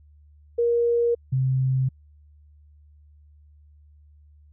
sine tone pair in turn, 472.1 / 131.03 Hz, A#4 / C3, +22 / +3 cents, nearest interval octave + minor seventh, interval 2219 cents, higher first, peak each -18 / -19 dBFS, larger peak first, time 0.58-1.15 / 1.32-1.89 s, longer neither, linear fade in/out 10 ms, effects added 74 Hz sine -50 dBFS peak until 4.52 s

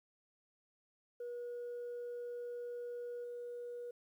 sine tone with level steps, 482.2 Hz, B4, 41 cents flat, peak -39 / -41 dBFS, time 1.2-3.91 s, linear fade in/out 5 ms, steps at 3.24 s, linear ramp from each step 2 ms, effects tanh soft clip ceiling -39 dBFS + 12-bit

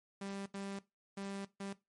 sawtooth tone bursts at uneven times, 197.3 Hz, G3, 11 cents sharp, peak -37 dBFS, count 4, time 0.21-0.46 / 0.54-0.79 / 1.17-1.45 / 1.6-1.73 s, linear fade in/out 5 ms, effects noise-tail reverb RT60 0.2 s tail -17 dB re dry + MP3 48 kbps

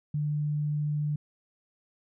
sine tone, 148.8 Hz, D3, 23 cents sharp, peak -26 dBFS, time 0.14-1.16 s, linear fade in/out 5 ms, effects none

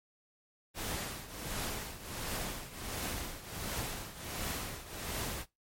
pink noise with tremolo, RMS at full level -36 dBFS, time 0.74-5.46 s, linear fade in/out 50 ms, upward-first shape triangle, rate 1.4 Hz, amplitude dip 80%, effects noise-tail reverb RT60 0.2 s tail -21 dB re dry + MP3 64 kbps

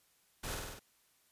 pink noise with echo, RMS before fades -41 dBFS, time 0.43-0.55 s, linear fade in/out 10 ms, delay 49 ms, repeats 5, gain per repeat -2 dB, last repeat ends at 0.795 s, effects white hiss -71 dBFS RMS until 1.31 s + resampled to 32000 Hz

